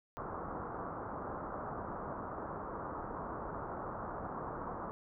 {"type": "low-pass noise", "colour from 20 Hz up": "white", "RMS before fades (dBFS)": -42, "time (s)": [0.17, 4.91], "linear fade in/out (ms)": 0, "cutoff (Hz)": 1300, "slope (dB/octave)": 48, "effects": []}